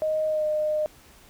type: tone with pitch glide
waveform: sine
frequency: 622.3 to 610.6 Hz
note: D#5 to D#5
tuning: 0 to -33 cents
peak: -22 dBFS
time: 0.02-0.86 s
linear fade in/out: 0 ms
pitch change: -33 cents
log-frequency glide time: 0.28-0.45 s
effects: pink hiss -53 dBFS RMS until 1.29 s